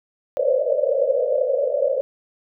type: band-pass noise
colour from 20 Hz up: pink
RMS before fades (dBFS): -20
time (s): 0.37-2.01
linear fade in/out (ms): 0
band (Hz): 500 to 590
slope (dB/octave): 96
effects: none